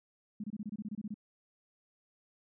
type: tone bursts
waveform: sine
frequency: 210 Hz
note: G#3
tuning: 19 cents sharp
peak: -36 dBFS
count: 12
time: 0.4-1.143 s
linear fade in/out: 5 ms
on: 39 ms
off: 25 ms
effects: none